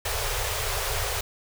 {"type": "band-stop noise", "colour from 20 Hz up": "pink", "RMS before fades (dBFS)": -28, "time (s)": [0.05, 1.21], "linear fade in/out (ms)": 5, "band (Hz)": [120, 390], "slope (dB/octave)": 96, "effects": []}